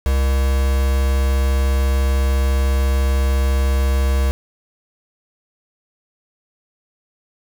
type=tone with quantisation; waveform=triangle; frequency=67 Hz; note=C2; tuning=42 cents sharp; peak=-12 dBFS; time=0.06-4.31 s; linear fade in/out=0 ms; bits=4; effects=none